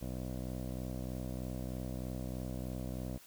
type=tone with low-pass filter; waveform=15% pulse; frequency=63.2 Hz; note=B1; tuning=41 cents sharp; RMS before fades=-40 dBFS; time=0.01-3.18 s; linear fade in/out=10 ms; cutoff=510 Hz; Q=1.8; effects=white hiss -58 dBFS RMS until 3.26 s